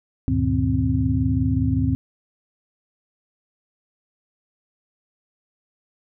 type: tone cluster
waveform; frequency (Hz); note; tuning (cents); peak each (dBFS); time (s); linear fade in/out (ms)
sine; 74 / 99.5 / 118.8 / 154.5 / 262; D2 / G2 / A#2 / D#3 / C4; +14 / +26 / +33 / -12 / +2; -25 / -23 / -25 / -28 / -22; 0.28-1.95; 0
effects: none